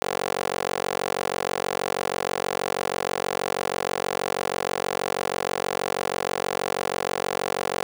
15% pulse tone with high-pass filter, 46.25 Hz, F#1, in tune, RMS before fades -27 dBFS, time 0.02-7.83 s, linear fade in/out 0 ms, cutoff 530 Hz, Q 1.6, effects none

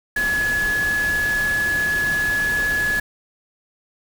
sine tone in noise, 1697 Hz, G#6, 37 cents sharp, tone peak -18 dBFS, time 0.16-3 s, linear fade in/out 5 ms, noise pink, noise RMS -30 dBFS, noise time 0.16-3 s, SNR +9 dB, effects none

